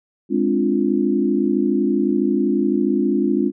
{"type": "chord", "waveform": "sine", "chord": "D half-diminished seventh", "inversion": "second", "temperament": "equal", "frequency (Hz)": [207.7, 261.6, 293.7, 349.2], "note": ["Ab3", "C4", "D4", "F4"], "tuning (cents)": [0, 0, 0, 0], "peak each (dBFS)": -21, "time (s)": [0.29, 3.52], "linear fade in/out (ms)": 50, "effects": []}